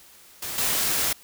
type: noise with level steps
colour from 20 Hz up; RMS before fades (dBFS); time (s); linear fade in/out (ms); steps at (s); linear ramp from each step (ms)
white; -32 / -24; 0.42-1.13; 5; 0.58; 2
effects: white hiss -51 dBFS RMS until 1.23 s